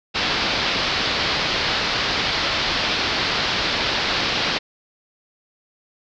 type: low-pass noise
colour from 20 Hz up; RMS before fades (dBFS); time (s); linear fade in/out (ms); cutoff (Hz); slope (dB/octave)
white; -22; 0.14-4.59; 20; 4900; 48
effects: none